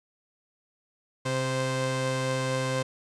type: tone pair together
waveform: sawtooth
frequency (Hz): 131.31 / 521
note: C3 / C5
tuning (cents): +7 / -7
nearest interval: 2 octaves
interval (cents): 2386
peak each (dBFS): -25 / -25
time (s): 1.25-2.83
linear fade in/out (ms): 10
effects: resampled to 22050 Hz